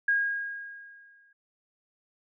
sine tone with exponential decay, 1632 Hz, G#6, 31 cents flat, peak -20 dBFS, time 0.08-1.33 s, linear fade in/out 5 ms, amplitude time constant 270 ms, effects none

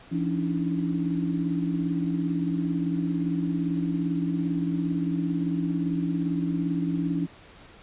sine tone cluster, 169.7 / 281.4 / 299.1 / 324.1 Hz, F3 / C#4 / D4 / E4, -49 / +26 / +32 / -29 cents, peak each -27 / -28 / -33 / -35 dBFS, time 0.11-7.27 s, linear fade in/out 20 ms, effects pink hiss -50 dBFS RMS until 7.82 s + resampled to 8000 Hz

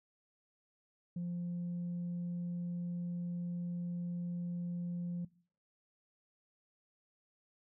sine tone, 174.61 Hz, F3, in tune, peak -34 dBFS, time 1.16-5.25 s, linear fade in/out 5 ms, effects noise-tail reverb RT60 0.5 s tail -23 dB re dry + tanh soft clip ceiling -34 dBFS

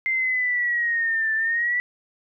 sine linear two-way sweep, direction down then up, 2093 to 1760 to 1973 Hz, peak -20 dBFS, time 0.06-1.8 s, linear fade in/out 0 ms, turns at 1.34 s, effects none

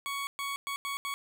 20% pulse tone bursts at uneven times, 1117 Hz, C#6, 13 cents sharp, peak -28 dBFS, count 5, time 0.06-0.27 / 0.39-0.56 / 0.67-0.76 / 0.85-0.97 / 1.05-1.14 s, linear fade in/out 0 ms, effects none

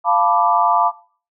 sine chord, B half-diminished seventh, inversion second, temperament equal, 698.5 / 880 / 987.8 / 1174.7 Hz, F5 / A5 / B5 / D6, 0 / 0 / 0 / 0 cents, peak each -18 dBFS, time 0.04-0.92 s, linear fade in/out 50 ms, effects noise-tail reverb RT60 0.4 s tail -17 dB re dry

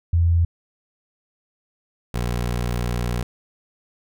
sine / 20% pulse tone pair in turn, 84.7 / 59.89 Hz, E2 / A#1, +48 / +47 cents, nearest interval tritone, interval 601 cents, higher first, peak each -14 / -17 dBFS, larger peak first, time 0.13-0.45 / 2.14-3.23 s, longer second, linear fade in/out 5 ms, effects none

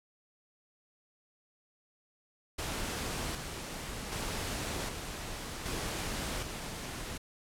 pink noise with tremolo, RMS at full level -36 dBFS, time 2.58-7.18 s, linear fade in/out 10 ms, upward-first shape square, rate 0.65 Hz, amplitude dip 40%, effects low-pass 11000 Hz 12 dB/octave

